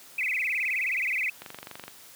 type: tone with vibrato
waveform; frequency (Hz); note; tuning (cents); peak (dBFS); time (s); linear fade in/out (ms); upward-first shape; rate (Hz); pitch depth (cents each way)
sine; 2278; C#7; +47; -25; 0.18-1.3; 5; sine; 19; 240
type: click train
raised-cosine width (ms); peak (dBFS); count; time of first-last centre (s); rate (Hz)
0.3; -23; 12; 1.42-1.88; 23.9
effects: white hiss -50 dBFS RMS until 2.15 s + high-pass 100 Hz 12 dB/octave

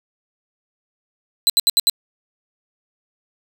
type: tone bursts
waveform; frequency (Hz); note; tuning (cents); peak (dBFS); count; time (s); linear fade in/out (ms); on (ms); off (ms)
sawtooth; 4041; B7; +39; -9; 5; 1.47-1.897; 0; 27; 73
effects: none

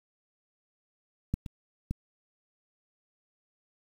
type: clicks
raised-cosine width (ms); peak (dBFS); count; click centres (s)
5; -15 / -26 / -18; 3; 1.34 / 1.462 / 1.91
effects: 8-bit

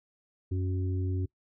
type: harmonic tone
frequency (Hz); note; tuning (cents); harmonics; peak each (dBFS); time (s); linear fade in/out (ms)
92.6; F#2; +2; 1 / 3 / 4; -28 / -38 / -40; 0.51-1.26; 10
effects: noise-tail reverb RT60 0.1 s tail -22 dB re dry

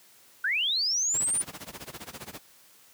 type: linear sweep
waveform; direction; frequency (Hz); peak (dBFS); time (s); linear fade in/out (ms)
sine; up; 1443 to 9550; -24; 0.44-1.42; 5
type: noise with tremolo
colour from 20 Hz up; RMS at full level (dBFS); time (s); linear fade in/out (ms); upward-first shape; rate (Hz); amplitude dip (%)
pink; -38; 1.14-2.39; 0; sine; 15; 95
effects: white hiss -57 dBFS RMS until 2.93 s + high-pass 100 Hz 12 dB/octave

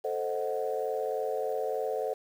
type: chord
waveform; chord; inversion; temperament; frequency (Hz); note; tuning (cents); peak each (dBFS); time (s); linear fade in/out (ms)
sine; A diminished seventh; none; equal; 440 / 523.3 / 622.3 / 740; A4 / C5 / Eb5 / Gb5; 0 / 0 / 0 / 0; -32 / -33 / -36 / -36; 0.04-2.14; 10
effects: tanh soft clip ceiling -19 dBFS + 9-bit

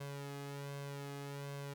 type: tone with flanger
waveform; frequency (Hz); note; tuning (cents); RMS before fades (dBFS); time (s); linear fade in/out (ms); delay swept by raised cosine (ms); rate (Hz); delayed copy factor
sawtooth; 141; C#3; +30; -45; 0-1.74; 10; 1.9 to 2.42; 1.3; +0.7
effects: none

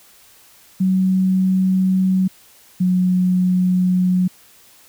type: tone pair in turn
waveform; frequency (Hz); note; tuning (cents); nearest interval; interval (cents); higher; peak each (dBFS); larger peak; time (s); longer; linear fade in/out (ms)
sine; 187.6 / 182.58; F#3 / F#3; +24 / -23; unison; 47; first; -13; neither; 0.8-2.28 / 2.8-4.28; neither; 10
effects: white hiss -49 dBFS RMS until 4.88 s

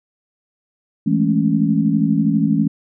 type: chord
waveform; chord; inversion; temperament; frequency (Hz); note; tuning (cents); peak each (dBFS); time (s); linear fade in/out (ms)
sine; A major seventh; second; equal; 164.81 / 207.7 / 220 / 277.2; E3 / G#3 / A3 / C#4; 0 / 0 / 0 / 0; -19; 1.06-2.68; 10
effects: none

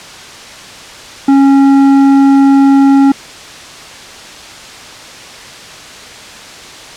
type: tone with tanh clipping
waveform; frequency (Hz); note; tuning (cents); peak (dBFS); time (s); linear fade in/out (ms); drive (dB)
triangle; 274.8; C#4; -15; -5; 1.28-3.12; 5; 14
effects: white hiss -30 dBFS RMS until 6.96 s + low-pass 6000 Hz 12 dB/octave

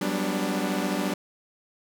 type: chord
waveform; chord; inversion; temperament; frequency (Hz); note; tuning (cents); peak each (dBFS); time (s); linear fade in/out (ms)
sawtooth; G major seventh; third; equal with one note detuned; 185 / 199.19 / 246.9 / 293.7; F#3 / G3 / B3 / D4; 0 / +28 / 0 / 0; -27 / -26 / -29 / -26; 0.01-1.14; 5
effects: none

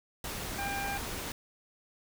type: noise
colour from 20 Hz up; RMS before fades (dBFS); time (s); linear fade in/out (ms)
pink; -38; 0.24-1.32; 2
type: harmonic tone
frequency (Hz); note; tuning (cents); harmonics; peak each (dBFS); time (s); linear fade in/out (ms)
797; G5; +28; 1 / 2 / 3; -36 / -39 / -41; 0.58-0.98; 10
effects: none

